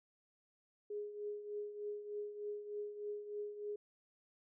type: tone with tremolo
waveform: sine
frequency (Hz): 415.3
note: G#4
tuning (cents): 0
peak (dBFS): -38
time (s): 0.9-3.76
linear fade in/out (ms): 5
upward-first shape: triangle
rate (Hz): 3.3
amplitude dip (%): 70
effects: none